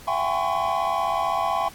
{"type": "tone cluster", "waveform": "triangle", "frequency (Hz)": [672, 763, 819, 1023, 1102], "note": ["E5", "G5", "G#5", "C6", "C#6"], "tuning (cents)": [33, -47, -24, -39, -11], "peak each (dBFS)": -26, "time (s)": [0.07, 1.69], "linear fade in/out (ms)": 10, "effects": ["pink hiss -45 dBFS RMS until 1.74 s", "AAC 64 kbps"]}